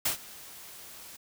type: noise with ADSR envelope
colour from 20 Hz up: white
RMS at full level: -26 dBFS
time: 0.05-1.17 s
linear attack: 7 ms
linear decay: 110 ms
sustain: -21 dB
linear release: 14 ms
effects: none